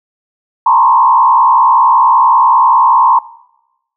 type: tone with frequency modulation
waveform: sine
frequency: 987.8 Hz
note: B5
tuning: in tune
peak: -5 dBFS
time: 0.66-3.19 s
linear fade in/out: 5 ms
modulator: 65.2 Hz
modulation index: 1.5
effects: noise-tail reverb RT60 0.9 s tail -21 dB re dry

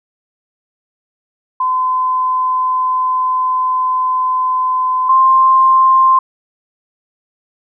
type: tone pair in turn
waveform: sine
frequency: 1023 / 1050.5 Hz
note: C6 / C6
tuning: -39 / +7 cents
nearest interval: unison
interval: 46 cents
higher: second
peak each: -12 / -6 dBFS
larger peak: second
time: 1.6-5.09 / 5.09-6.19 s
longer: first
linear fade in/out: 5 ms
effects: none

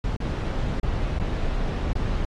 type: noise with dropouts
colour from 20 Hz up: brown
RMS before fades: -25 dBFS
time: 0.04-2.25 s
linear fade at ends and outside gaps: 1 ms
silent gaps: 0.164-0.203 / 0.798-0.832 / 1.183-1.198 / 1.929-1.954 s
effects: low-pass 5000 Hz 12 dB/octave + AAC 32 kbps

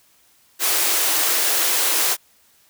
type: high-pass noise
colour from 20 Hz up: white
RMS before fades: -19 dBFS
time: 0.59-2.17 s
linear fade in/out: 50 ms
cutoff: 300 Hz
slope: 96 dB/octave
effects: white hiss -57 dBFS RMS until 2.69 s

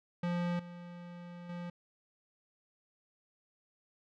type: tone with level steps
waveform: square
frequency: 174.61 Hz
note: F3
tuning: in tune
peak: -32 / -46 / -40 dBFS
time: 0.23-1.7 s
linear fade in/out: 5 ms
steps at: 0.59 / 1.49 s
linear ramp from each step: 5 ms
effects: low-pass 3000 Hz 12 dB/octave

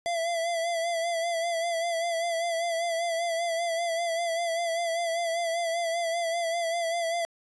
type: tone with vibrato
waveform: square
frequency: 674 Hz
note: E5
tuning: 38 cents sharp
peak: -27 dBFS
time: 0.06-7.25 s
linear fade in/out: 0 ms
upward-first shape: sine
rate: 5.1 Hz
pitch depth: 47 cents each way
effects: resampled to 24000 Hz

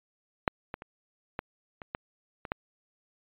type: clicks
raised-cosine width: 0.5 ms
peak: -7 / -20 / -27 / -17 / -26 / -17 / -23 / -13 dBFS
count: 8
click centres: 0.478 / 0.741 / 0.821 / 1.391 / 1.818 / 1.949 / 2.452 / 2.519 s
effects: resampled to 8000 Hz

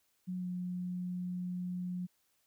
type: tone with pitch glide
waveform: sine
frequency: 182.4 to 179.78 Hz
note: F#3 to F#3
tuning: -24 to -50 cents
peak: -35 dBFS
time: 0.27-2.07 s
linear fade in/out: 20 ms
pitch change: -26 cents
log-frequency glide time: 0.37-0.47 s
effects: white hiss -75 dBFS RMS until 2.46 s

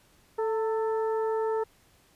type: harmonic tone with a mistuned harmonic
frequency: 440 Hz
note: A4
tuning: in tune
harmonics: 1 / 2 / 3 / 4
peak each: -26 / -33 / -40 / -47 dBFS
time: 0.38-1.64 s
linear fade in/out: 10 ms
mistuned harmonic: 2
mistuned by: +42 cents
effects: pink hiss -62 dBFS RMS until 2.15 s + resampled to 32000 Hz

